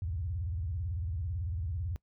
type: tone with vibrato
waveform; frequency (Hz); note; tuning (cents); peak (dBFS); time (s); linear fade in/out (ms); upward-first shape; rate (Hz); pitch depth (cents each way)
sine; 83.4; E2; +21; -32; 0.02-1.96; 0; square; 18; 260
effects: noise-tail reverb RT60 0.1 s tail -22 dB re dry